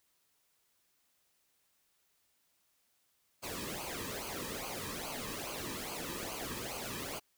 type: noise with flanger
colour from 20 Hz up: pink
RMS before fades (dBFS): -41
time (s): 3.42-7.2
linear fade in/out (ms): 20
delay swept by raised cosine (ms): 0.54 to 1.43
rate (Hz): 2.4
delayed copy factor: -0.75
effects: white hiss -75 dBFS RMS until 7.37 s